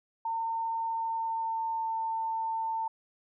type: tone with pitch glide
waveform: sine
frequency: 908 to 897.6 Hz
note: A#5 to A5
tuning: -46 to +34 cents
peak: -29 dBFS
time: 0.25-2.88 s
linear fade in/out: 5 ms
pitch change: -20 cents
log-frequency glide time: 0.85-1.99 s
effects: none